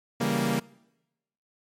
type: chord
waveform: sawtooth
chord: C# diminished seventh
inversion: none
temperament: equal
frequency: 138.59 / 164.81 / 196 / 233.1 Hz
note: C#3 / E3 / G3 / Bb3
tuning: 0 / 0 / 0 / 0 cents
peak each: -27 / -29 / -26 / -23 dBFS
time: 0.2-0.6 s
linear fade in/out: 10 ms
effects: noise-tail reverb RT60 0.9 s tail -22 dB re dry + MP3 64 kbps